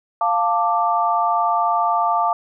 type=chord; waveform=sine; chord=D minor; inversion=first; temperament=equal with one note detuned; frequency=698.5 / 888.7 / 1174.7 Hz; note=F5 / A5 / D6; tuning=0 / +17 / 0 cents; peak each=-20 dBFS; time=0.21-2.33 s; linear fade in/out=2 ms; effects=none